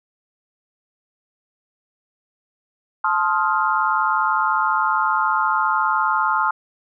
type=chord; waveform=sine; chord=F dominant seventh; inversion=first; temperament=just; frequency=873.1 / 1047.7 / 1257.2 / 1396.9 Hz; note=A5 / C6 / Eb6 / F6; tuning=-14 / +2 / +18 / 0 cents; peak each=-22 dBFS; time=3.04-6.51 s; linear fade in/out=5 ms; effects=none